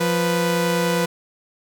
sawtooth tone pair together, 174.61 / 493.9 Hz, F3 / B4, 0 / 0 cents, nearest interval octave + tritone, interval 1800 cents, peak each -17 dBFS, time 0-1.06 s, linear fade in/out 10 ms, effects none

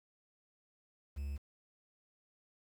triangle tone with quantisation, 70.5 Hz, C#2, 30 cents sharp, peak -35 dBFS, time 1.16-1.38 s, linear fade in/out 20 ms, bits 10, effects none

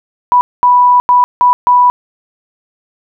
sine tone bursts at uneven times, 985 Hz, B5, 5 cents flat, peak -4 dBFS, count 5, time 0.32-0.41 / 0.63-1 / 1.09-1.24 / 1.41-1.53 / 1.67-1.9 s, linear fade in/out 0 ms, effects none

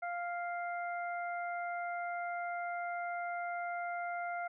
harmonic tone, 698.5 Hz, F5, in tune, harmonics 1 / 2 / 3, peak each -37 / -42 / -46 dBFS, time 0.02-4.48 s, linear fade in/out 10 ms, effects none

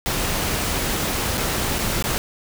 pink noise with dropouts, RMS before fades -23 dBFS, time 0.06-2.18 s, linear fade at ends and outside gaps 0 ms, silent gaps 1.373-1.378 / 1.785-1.789 / 2.025-2.04 s, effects none

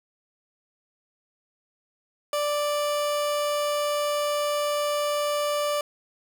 30% pulse tone, 587.3 Hz, D5, in tune, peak -21 dBFS, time 2.33-5.81 s, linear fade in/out 2 ms, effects none

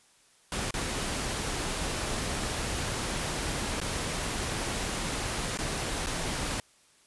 pink noise with dropouts, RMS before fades -32 dBFS, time 0.52-6.6 s, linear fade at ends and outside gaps 1 ms, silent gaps 0.708-0.74 / 3.802-3.814 / 5.574-5.588 / 6.062-6.069 s, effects white hiss -62 dBFS RMS until 7.06 s + resampled to 24000 Hz

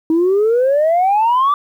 sine exponential sweep, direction up, 315.2 to 1184 Hz, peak -9 dBFS, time 0.1-1.54 s, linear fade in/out 2 ms, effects tanh soft clip ceiling -8 dBFS + 8-bit

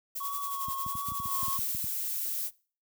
violet noise with tremolo, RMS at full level -35 dBFS, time 0.15-1.72 s, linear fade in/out 10 ms, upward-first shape sine, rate 11 Hz, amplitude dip 65%
triangle tone with vibrato, 1108.7 Hz, C#6, in tune, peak -32 dBFS, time 0.2-1.58 s, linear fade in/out 10 ms, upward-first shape triangle, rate 1.4 Hz, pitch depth 42 cents each way
clicks, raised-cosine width 5 ms, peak -29 dBFS, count 12, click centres 0.684 / 0.864 / 0.953 / 1.086 / 1.119 / 1.2 / 1.257 / 1.43 / 1.482 / 1.59 / 1.748 / 1.842 s
violet noise, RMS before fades -33 dBFS, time 1.27-2.51 s, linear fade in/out 50 ms
effects noise-tail reverb RT60 0.4 s tail -22 dB re dry + high-pass 60 Hz 12 dB/octave

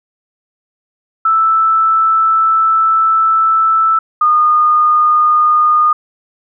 sine tone pair in turn, 1319 / 1224.3 Hz, E6 / D#6, +1 / -28 cents, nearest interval minor second, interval 129 cents, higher first, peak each -8 / -7 dBFS, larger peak second, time 1.25-3.99 / 4.21-5.93 s, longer first, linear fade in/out 5 ms, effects none

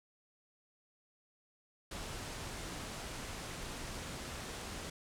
pink low-pass noise, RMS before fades -44 dBFS, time 1.91-4.9 s, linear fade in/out 5 ms, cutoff 10000 Hz, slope 24 dB/octave, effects none

